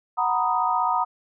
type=chord; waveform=sine; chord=B major seventh; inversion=second; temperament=equal; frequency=740 / 932.3 / 987.8 / 1244.5 Hz; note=F#5 / A#5 / B5 / D#6; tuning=0 / 0 / 0 / 0 cents; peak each=-26 / -24 / -27 / -25 dBFS; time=0.17-1.05 s; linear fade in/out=20 ms; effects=none